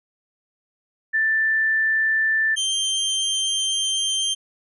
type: tone pair in turn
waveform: sine / sawtooth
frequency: 1769 / 3152 Hz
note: A6 / G7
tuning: +9 / +9 cents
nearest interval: minor seventh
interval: 1000 cents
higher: second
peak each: -17 dBFS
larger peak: neither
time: 1.13-2.56 / 2.56-4.35 s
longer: second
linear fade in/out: 20 ms
effects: resampled to 24000 Hz